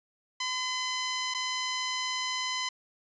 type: tone with dropouts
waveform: 10% pulse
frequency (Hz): 1017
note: C6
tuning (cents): -50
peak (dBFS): -21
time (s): 0.4-2.69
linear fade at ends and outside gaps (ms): 5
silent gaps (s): 1.34-1.346
effects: resampled to 16000 Hz